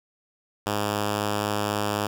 5% pulse tone, 103.83 Hz, G#2, in tune, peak -13 dBFS, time 0.66-2.07 s, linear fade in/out 5 ms, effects none

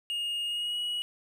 triangle tone with pitch glide, 2850 to 2913 Hz, F7 to F#7, +34 to -28 cents, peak -28 dBFS, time 0.1-1.02 s, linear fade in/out 0 ms, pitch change +38 cents, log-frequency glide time 0.46-0.78 s, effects none

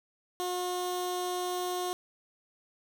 15% pulse tone with notch filter, 360.3 Hz, F#4, 46 cents flat, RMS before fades -33 dBFS, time 0.4-1.93 s, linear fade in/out 0 ms, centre 1600 Hz, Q 1.3, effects none

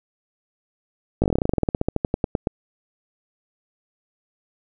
slowing click train, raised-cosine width 2 ms, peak -6 dBFS, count 24, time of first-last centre 1.22-2.472 s, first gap 18 ms, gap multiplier 1.09, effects none

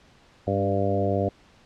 harmonic tone with a mistuned harmonic, 98.9 Hz, G2, 16 cents sharp, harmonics 1 / 2 / 3 / 4 / 5 / 6 / 7, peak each -27 / -30 / -31 / -30 / -29 / -28 / -30 dBFS, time 0.47-1.29 s, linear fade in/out 5 ms, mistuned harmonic 3, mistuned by -17 cents, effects pink hiss -56 dBFS RMS until 1.65 s + low-pass 5000 Hz 12 dB/octave

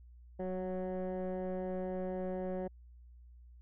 sine tone with frequency modulation, 370 Hz, F#4, in tune, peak -32 dBFS, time 0.39-2.68 s, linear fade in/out 10 ms, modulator 184 Hz, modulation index 1.5, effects tanh soft clip ceiling -34 dBFS + added 60 Hz sine -53 dBFS peak until 3.61 s

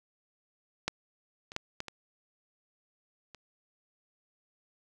clicks, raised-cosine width 0.2 ms, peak -12 / -27 / -14 / -18 / -23 / -30 dBFS, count 6, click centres 0.88 / 1.519 / 1.564 / 1.804 / 1.883 / 3.347 s, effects none

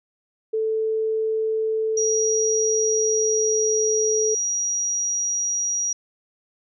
sine tone with pitch glide, 440.1 to 435.5 Hz, A4 to A4, 0 to -18 cents, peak -20 dBFS, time 0.53-4.35 s, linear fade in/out 10 ms, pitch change -18 cents, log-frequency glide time 2.49-3.75 s
sine tone, 5750 Hz, F8, 50 cents sharp, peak -21 dBFS, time 1.97-5.93 s, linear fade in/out 5 ms
effects none

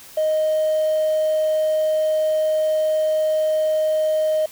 triangle tone with hard clipping, 622.3 Hz, D#5, in tune, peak -17 dBFS, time 0.17-4.46 s, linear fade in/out 5 ms, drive 4 dB, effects white hiss -43 dBFS RMS until 4.51 s

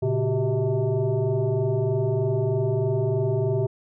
sine tone with frequency modulation, 138.59 Hz, C#3, in tune, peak -20 dBFS, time 0.02-3.67 s, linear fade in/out 10 ms, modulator 254 Hz, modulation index 1.6, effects none

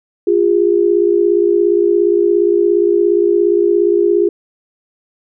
sine tone pair together, 349.2 / 406.4 Hz, F4 / G#4, 0 / -38 cents, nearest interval minor third, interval 262 cents, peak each -12 dBFS, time 0.27-4.29 s, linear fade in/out 5 ms, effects none

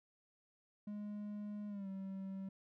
triangle tone with pitch glide, 207.7 to 192.67 Hz, G#3 to G3, 0 to -30 cents, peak -40 dBFS, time 0.87-2.49 s, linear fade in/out 5 ms, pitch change -130 cents, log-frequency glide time 1.68-1.88 s, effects none

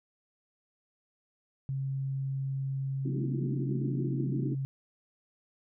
sine tone, 135.4 Hz, C#3, 40 cents flat, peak -30 dBFS, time 1.69-4.65 s, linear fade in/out 0 ms
white band-pass noise, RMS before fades -35 dBFS, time 3.05-4.55 s, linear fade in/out 5 ms, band 160 to 370 Hz, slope 96 dB/octave
effects none

